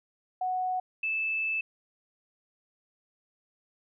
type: tone pair in turn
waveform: sine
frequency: 739 / 2628 Hz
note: F#5 / E7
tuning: -2 / -6 cents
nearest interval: octave + minor seventh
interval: 2196 cents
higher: second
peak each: -27 dBFS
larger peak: neither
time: 0.41-0.8 / 1.03-1.61 s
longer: second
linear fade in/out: 5 ms
effects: none